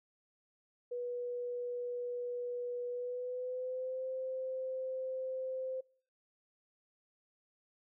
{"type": "tone with pitch glide", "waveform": "sine", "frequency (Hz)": [487.9, 519.9], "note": ["B4", "C5"], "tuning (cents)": [-21, -11], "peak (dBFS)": -36, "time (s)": [0.91, 5.81], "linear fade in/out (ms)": 10, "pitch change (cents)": 110, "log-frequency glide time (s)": [2.88, 4.06], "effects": ["noise-tail reverb RT60 0.5 s tail -25 dB re dry"]}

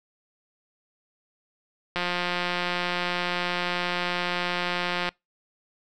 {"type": "click train", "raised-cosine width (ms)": 0.3, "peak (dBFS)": -11, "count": 555, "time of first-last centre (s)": [1.96, 5.09], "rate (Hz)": 177, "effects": ["noise-tail reverb RT60 0.2 s tail -26 dB re dry"]}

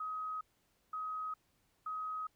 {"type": "tone bursts", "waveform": "sine", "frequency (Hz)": 1264, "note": "D#6", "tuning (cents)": 27, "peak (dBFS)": -37, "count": 3, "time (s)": [0, 2.27], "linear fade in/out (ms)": 5, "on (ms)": 410, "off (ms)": 520, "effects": ["pink hiss -75 dBFS RMS until 2.35 s"]}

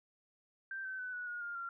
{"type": "tone with pitch steps", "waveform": "sine", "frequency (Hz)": [1568, 1534.8, 1502.4, 1470.6, 1439.5, 1409.1, 1379.3], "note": ["G6", "G6", "F#6", "F#6", "F#6", "F6", "F6"], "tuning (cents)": [0, -37, 26, -11, -48, 15, -22], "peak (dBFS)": -39, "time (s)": [0.71, 1.69], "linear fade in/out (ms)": 2, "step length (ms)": 140, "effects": []}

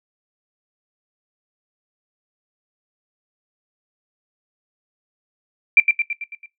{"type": "tone with echo", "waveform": "sine", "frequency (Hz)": 2360, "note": "D7", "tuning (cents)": 8, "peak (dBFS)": -6, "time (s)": [5.77, 5.8], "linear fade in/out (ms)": 2, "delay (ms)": 110, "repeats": 6, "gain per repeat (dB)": -5, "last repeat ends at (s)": 6.46, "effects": ["noise-tail reverb RT60 0.2 s tail -22 dB re dry"]}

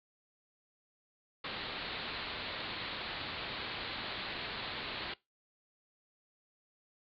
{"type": "low-pass noise", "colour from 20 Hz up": "white", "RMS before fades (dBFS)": -41, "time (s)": [1.44, 5.14], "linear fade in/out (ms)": 5, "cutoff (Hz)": 4400, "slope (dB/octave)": 96, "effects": ["noise-tail reverb RT60 0.2 s tail -21 dB re dry"]}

